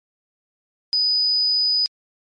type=tone; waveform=sine; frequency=4978 Hz; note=D#8; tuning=in tune; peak=-16 dBFS; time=0.93-1.86 s; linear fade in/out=0 ms; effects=MP3 48 kbps